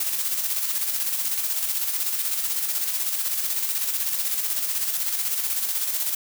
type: noise with tremolo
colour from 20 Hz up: blue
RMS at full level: -24 dBFS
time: 0-6.15 s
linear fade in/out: 5 ms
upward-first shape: square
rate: 16 Hz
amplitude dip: 40%
effects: none